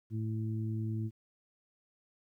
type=harmonic tone; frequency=110 Hz; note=A2; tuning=in tune; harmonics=1 / 2 / 3; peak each=-33 / -40 / -43 dBFS; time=0.1-1.11 s; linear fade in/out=50 ms; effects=12-bit